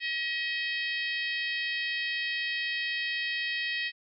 harmonic tone, 636 Hz, D#5, 38 cents sharp, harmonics 3 / 4 / 5 / 6 / 7 / 8, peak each -32 / -35 / -37 / -41 / -41 / -46 dBFS, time 0-3.92 s, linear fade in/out 50 ms, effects none

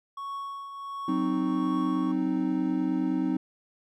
triangle tone with tremolo, 1110 Hz, C#6, 2 cents sharp, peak -30 dBFS, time 0.17-2.12 s, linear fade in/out 5 ms, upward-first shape triangle, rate 1.4 Hz, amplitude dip 55%
triangle chord, C diminished, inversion second, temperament equal, 185 / 261.6 / 311.1 Hz, Gb3 / C4 / Eb4, 0 / 0 / 0 cents, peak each -30 / -26 / -26 dBFS, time 1.08-3.37 s, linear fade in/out 5 ms
effects none

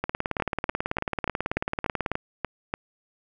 two click trains, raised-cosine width 0.5 ms, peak -11 / -11 dBFS, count 9 / 39, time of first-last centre 0.4-2.739 / 0.04-2.117 s, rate 3.42 / 18.3 Hz, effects none

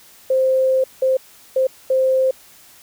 sine tone bursts at uneven times, 523.3 Hz, C5, in tune, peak -13 dBFS, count 4, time 0.3-0.84 / 1.02-1.17 / 1.56-1.67 / 1.9-2.31 s, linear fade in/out 5 ms, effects white hiss -47 dBFS RMS until 2.82 s

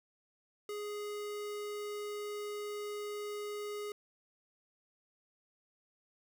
square tone, 415.3 Hz, G#4, in tune, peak -39 dBFS, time 0.69-3.92 s, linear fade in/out 2 ms, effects none

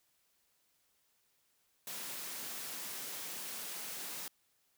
white high-pass noise, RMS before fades -43 dBFS, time 1.87-4.28 s, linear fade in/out 2 ms, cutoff 140 Hz, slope 48 dB/octave, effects white hiss -75 dBFS RMS until 4.77 s

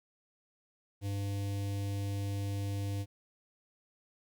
square tone with notch filter, 100 Hz, G2, 35 cents sharp, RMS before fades -35 dBFS, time 1.01-3.06 s, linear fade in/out 50 ms, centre 1300 Hz, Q 0.66, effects 12-bit

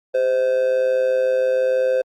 triangle tone with amplitude modulation, 517 Hz, C5, 21 cents flat, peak -11 dBFS, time 0.14-2.02 s, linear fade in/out 10 ms, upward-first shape sine, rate 121 Hz, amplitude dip 60%, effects Opus 32 kbps

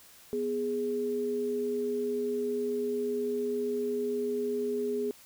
sine tone pair together, 246.9 / 415.2 Hz, B3 / G#4, 0 / 0 cents, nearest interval major sixth, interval 900 cents, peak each -35 / -29 dBFS, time 0.33-5.11 s, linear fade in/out 0 ms, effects white hiss -55 dBFS RMS until 5.25 s

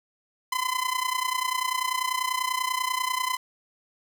sawtooth tone with amplitude modulation, 1019 Hz, C6, 46 cents flat, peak -18 dBFS, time 0.52-3.37 s, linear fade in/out 5 ms, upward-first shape sine, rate 30.2 Hz, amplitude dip 80%, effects none

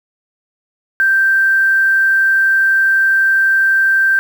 sine tone with quantisation, 1568 Hz, G6, in tune, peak -9 dBFS, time 1-4.19 s, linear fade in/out 0 ms, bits 6, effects none

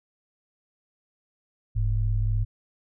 sine tone pair together, 41.71 / 105.1 Hz, E1 / G#2, +21 / +21 cents, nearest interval octave + major third, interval 1600 cents, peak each -24 dBFS, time 1.75-2.45 s, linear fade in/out 20 ms, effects none

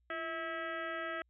harmonic tone with a mistuned harmonic, 324.8 Hz, E4, 26 cents flat, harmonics 1 / 2 / 4 / 5 / 6 / 7 / 8 / 9 / 10, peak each -46 / -42 / -42 / -44 / -44 / -54 / -54 / -57 / -55 dBFS, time 0.1-1.22 s, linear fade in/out 2 ms, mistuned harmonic 1, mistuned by +81 cents, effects added 60 Hz sine -70 dBFS peak until 1.29 s

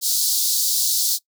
pink high-pass noise, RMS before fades -20 dBFS, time 0.01-1.19 s, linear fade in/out 50 ms, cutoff 4000 Hz, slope 48 dB/octave, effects noise-tail reverb RT60 0.1 s tail -21 dB re dry

